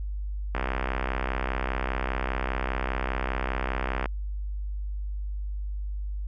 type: click train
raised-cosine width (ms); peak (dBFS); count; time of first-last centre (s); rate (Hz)
0.5; -13; 229; 0.55-4.058; 65
effects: added 50 Hz sine -29 dBFS peak until 6.27 s